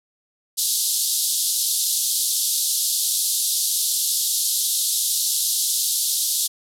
white band-pass noise, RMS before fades -22 dBFS, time 0.57-6.48 s, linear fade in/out 20 ms, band 3500 to 13000 Hz, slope 48 dB/octave, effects none

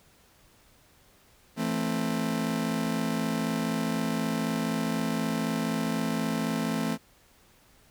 40% pulse chord, A minor, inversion second, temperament just, 165 / 220 / 264 Hz, E3 / A3 / C4, +2 / 0 / +16 cents, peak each -32 / -29 / -31 dBFS, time 1.56-6.98 s, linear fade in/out 50 ms, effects pink hiss -60 dBFS RMS until 7.9 s

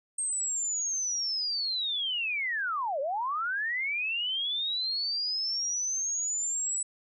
sine linear two-way sweep, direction down then up, 8480 to 523.3 to 7950 Hz, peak -28 dBFS, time 0.18-6.83 s, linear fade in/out 5 ms, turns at 3 s, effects none

